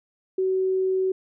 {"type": "tone", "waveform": "sine", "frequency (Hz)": 376.9, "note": "F#4", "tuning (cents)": 32, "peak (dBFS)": -20, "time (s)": [0.38, 1.12], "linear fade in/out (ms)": 5, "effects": []}